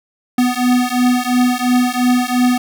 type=beating tone pair; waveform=square; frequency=246.9 / 249.8 Hz; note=B3 / B3; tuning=0 / +20 cents; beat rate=2.9 Hz; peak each=-16 / -16 dBFS; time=0.38-2.58 s; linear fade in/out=5 ms; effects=none